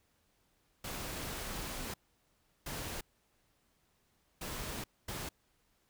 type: noise bursts at uneven times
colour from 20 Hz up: pink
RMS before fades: -41 dBFS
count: 4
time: 0.84-1.94 / 2.66-3.01 / 4.41-4.84 / 5.08-5.29 s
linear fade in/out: 5 ms
effects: pink hiss -74 dBFS RMS until 5.89 s